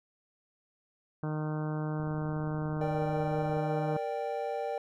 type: harmonic tone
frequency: 153.6 Hz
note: D#3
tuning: 22 cents flat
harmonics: 1 / 2 / 3 / 4 / 5 / 6 / 7 / 8 / 9 / 10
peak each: -32 / -38 / -42 / -44 / -46 / -48 / -49 / -50 / -51 / -52 dBFS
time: 1.23-3.97 s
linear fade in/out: 2 ms
type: click train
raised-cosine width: 5 ms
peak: -36 dBFS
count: 44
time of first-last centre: 2-3.569 s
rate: 27.4 Hz
type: chord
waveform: triangle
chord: G minor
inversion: first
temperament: equal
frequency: 466.2 / 587.3 / 784 Hz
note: Bb4 / D5 / G5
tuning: 0 / 0 / 0 cents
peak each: -34 / -34 / -34 dBFS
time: 2.81-4.78 s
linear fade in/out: 2 ms
effects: none